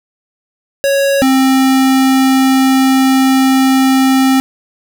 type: tone pair in turn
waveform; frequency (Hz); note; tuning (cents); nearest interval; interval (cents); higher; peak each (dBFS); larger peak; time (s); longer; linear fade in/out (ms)
square; 554 / 264.6; C#5 / C4; -1 / +20; octave + minor second; 1279; first; -10 / -8; second; 0.84-1.22 / 1.22-4.4; second; 0
effects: none